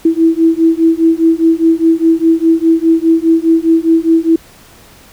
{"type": "beating tone pair", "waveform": "sine", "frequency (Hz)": [325.1, 330], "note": ["E4", "E4"], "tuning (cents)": [-24, 2], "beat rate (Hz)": 4.9, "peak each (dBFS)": -10, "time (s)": [0.05, 4.36], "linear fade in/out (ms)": 5, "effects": ["pink hiss -41 dBFS RMS until 5.12 s"]}